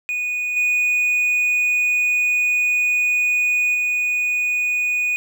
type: tone with level steps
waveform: triangle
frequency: 2475 Hz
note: D#7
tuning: 10 cents flat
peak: -19 / -14 / -16 dBFS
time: 0.09-5.16 s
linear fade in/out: 0 ms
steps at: 0.56 / 3.74 s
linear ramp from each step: 10 ms
effects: none